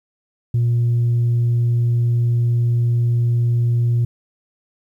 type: tone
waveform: sine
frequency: 118.9 Hz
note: A#2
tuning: 35 cents sharp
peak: -12 dBFS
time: 0.54-4.05 s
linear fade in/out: 5 ms
effects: tanh soft clip ceiling -12 dBFS + 9-bit